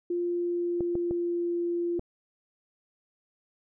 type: tone with pitch glide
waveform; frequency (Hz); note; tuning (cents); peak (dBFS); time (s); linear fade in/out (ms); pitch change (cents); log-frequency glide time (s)
sine; 349.2 to 345.2; F4 to F4; 0 to -20; -26; 0.1-1.99; 5; -20; 0.22-1.6
type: clicks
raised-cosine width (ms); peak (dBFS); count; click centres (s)
2; -21; 4; 0.807 / 0.954 / 1.11 / 1.994
effects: none